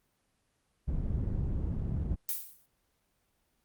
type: low-pass noise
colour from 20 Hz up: white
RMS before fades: -32 dBFS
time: 0.87-2.16 s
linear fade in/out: 20 ms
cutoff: 100 Hz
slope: 12 dB/octave
type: noise with exponential decay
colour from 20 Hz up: violet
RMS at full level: -29 dBFS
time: 2.29-2.66 s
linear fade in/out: 0 ms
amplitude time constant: 80 ms
effects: pink hiss -75 dBFS RMS until 3.64 s + Opus 24 kbps